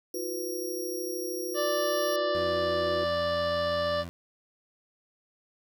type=chord; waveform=sine; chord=E suspended second; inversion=none; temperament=equal with one note detuned; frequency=329.6 / 362.8 / 493.9 Hz; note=E4 / F#4 / B4; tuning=0 / -34 / 0 cents; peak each=-39 / -34 / -38 dBFS; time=0.14-3.04 s; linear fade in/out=5 ms
type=tone; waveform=15% pulse; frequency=5640 Hz; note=F8; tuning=16 cents sharp; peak=-31 dBFS; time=0.14-2.16 s; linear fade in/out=2 ms
type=harmonic tone; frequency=587.3 Hz; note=D5; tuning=in tune; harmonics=1 / 2 / 3 / 5 / 6 / 7 / 8 / 9; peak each=-27 / -33 / -37 / -41 / -43 / -44 / -45 / -46 dBFS; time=1.54-4.05 s; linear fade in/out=50 ms
type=tone with pitch glide; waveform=20% pulse; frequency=87.31 to 86.01 Hz; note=F2 to F2; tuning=0 to -26 cents; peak=-33 dBFS; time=2.35-4.09 s; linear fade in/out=0 ms; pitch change=-26 cents; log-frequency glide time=2.58-2.82 s
effects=none